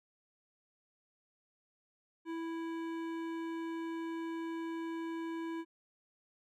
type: tone with hard clipping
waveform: sine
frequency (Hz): 329.6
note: E4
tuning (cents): 0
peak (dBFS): -39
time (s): 2.25-5.65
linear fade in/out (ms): 50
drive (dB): 14
effects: none